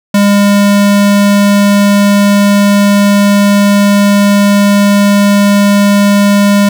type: tone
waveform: square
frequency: 202.4 Hz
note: G#3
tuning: 44 cents flat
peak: -5 dBFS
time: 0.14-6.69 s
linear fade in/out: 5 ms
effects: none